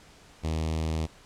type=tone with notch filter; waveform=sawtooth; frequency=79.5 Hz; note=D#2; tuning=38 cents sharp; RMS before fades=-29 dBFS; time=0.43-1.07 s; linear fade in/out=20 ms; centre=1500 Hz; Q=1.3; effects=pink hiss -54 dBFS RMS until 1.25 s + low-pass 8000 Hz 12 dB/octave